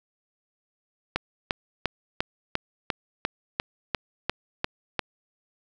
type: click train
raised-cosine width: 0.3 ms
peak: -8 dBFS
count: 12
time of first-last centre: 1.16-4.993 s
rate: 2.87 Hz
effects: none